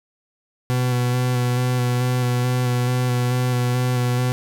40% pulse tone with vibrato, 124.4 Hz, B2, 13 cents sharp, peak -17 dBFS, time 0.7-4.32 s, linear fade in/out 0 ms, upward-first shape square, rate 2.3 Hz, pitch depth 15 cents each way, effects none

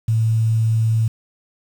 sine tone with quantisation, 111.9 Hz, A2, 30 cents sharp, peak -14 dBFS, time 0.08-1.08 s, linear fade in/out 5 ms, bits 7, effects none

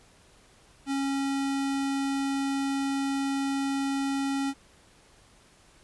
square tone, 274.5 Hz, C#4, 17 cents flat, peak -27 dBFS, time 0.86-4.54 s, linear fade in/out 50 ms, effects pink hiss -58 dBFS RMS until 5.83 s + resampled to 24000 Hz

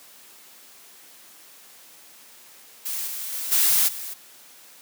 blue noise with level steps, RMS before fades -29 / -32 / -30 / -19 / -34 dBFS, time 2.85-4.14 s, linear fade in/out 10 ms, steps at 3.06 / 3.32 / 3.51 / 3.87 s, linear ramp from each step 20 ms, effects white hiss -49 dBFS RMS until 4.81 s + high-pass 200 Hz 12 dB/octave

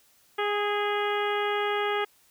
harmonic tone with a mistuned harmonic, 412 Hz, G#4, 14 cents flat, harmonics 1 / 2 / 3 / 4 / 5 / 6 / 7 / 8, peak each -28 / -31 / -32 / -35 / -35 / -41 / -39 / -40 dBFS, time 0.38-2.05 s, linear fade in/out 10 ms, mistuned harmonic 3, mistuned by +21 cents, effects white hiss -62 dBFS RMS until 2.3 s

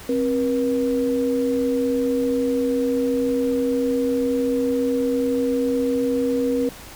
sine tone pair together, 265.1 / 480.3 Hz, C4 / B4, +23 / -48 cents, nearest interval minor seventh, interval 1029 cents, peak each -21 / -21 dBFS, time 0.09-6.69 s, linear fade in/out 2 ms, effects pink hiss -40 dBFS RMS until 6.95 s

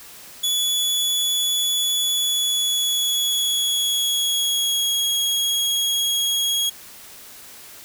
sawtooth tone with pitch glide, 3419 to 3306 Hz, G#7 to G#7, +50 to -9 cents, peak -16 dBFS, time 0.43-6.7 s, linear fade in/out 10 ms, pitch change -59 cents, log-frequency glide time 2.13-4.99 s, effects white hiss -42 dBFS RMS until 7.84 s

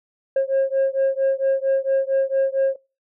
sine beating tone pair, 537 / 541.4 Hz, C5 / C#5, +45 / -41 cents, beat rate 4.4 Hz, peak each -18 dBFS, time 0.36-2.76 s, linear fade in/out 5 ms, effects noise-tail reverb RT60 0.3 s tail -24 dB re dry + tanh soft clip ceiling -14 dBFS

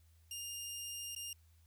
15% pulse tone with dropouts, 2814 Hz, F7, 12 cents sharp, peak -35 dBFS, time 0.31-1.33 s, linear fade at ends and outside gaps 2 ms, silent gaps 1.15-1.162 s, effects added 81 Hz sine -63 dBFS peak until 1.66 s + white hiss -75 dBFS RMS until 1.66 s

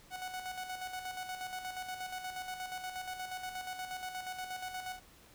sawtooth tone with tremolo, 740 Hz, F#5, in tune, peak -34 dBFS, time 0.1-5 s, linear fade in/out 50 ms, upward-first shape square, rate 8.4 Hz, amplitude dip 50%, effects pink hiss -60 dBFS RMS until 5.34 s

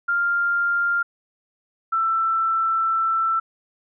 sine tone pair in turn, 1396.9 / 1333.2 Hz, F6 / E6, 0 / +19 cents, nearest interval minor second, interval 81 cents, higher first, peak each -18 dBFS, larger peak neither, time 0.08-1.03 / 1.92-3.4 s, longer second, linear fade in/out 10 ms, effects none

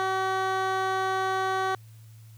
15% pulse tone with band-pass filter, 380 Hz, F#4, 46 cents sharp, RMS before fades -27 dBFS, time 0-1.75 s, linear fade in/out 0 ms, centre 980 Hz, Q 0.55, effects added 111 Hz sine -46 dBFS peak until 2.37 s + white hiss -61 dBFS RMS until 2.37 s

